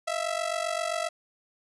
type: ring-modulated tone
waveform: sawtooth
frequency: 660 Hz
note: E5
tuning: 2 cents sharp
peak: -21 dBFS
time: 0.07-1.09 s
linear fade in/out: 10 ms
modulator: 23.8 Hz
effects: resampled to 24000 Hz